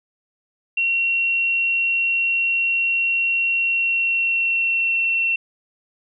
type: tone with pitch glide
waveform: sine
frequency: 2735 to 2711 Hz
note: F7 to E7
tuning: -37 to +48 cents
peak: -17 dBFS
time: 0.77-5.36 s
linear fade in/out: 5 ms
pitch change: -15 cents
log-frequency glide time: 3.57-5.01 s
effects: none